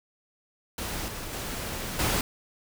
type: noise with level steps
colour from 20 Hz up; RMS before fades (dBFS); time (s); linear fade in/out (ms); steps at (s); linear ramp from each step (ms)
pink; -33 / -37 / -34 / -26; 0.78-2.21; 2; 1.08 / 1.33 / 1.99; 2
effects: none